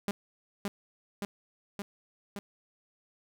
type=tone with echo; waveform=sawtooth; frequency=201.8 Hz; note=G#3; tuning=49 cents flat; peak=-25 dBFS; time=0.08-0.11 s; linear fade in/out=0 ms; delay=570 ms; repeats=4; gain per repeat=-2 dB; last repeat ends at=2.39 s; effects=none